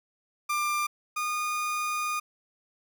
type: tone pair in turn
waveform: 30% pulse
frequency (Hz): 1192 / 1223.4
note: D6 / D#6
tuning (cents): +25 / -30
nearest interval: unison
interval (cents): 45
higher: second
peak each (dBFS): -23 / -25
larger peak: first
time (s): 0.49-0.87 / 1.16-2.2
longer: second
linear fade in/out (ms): 10
effects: none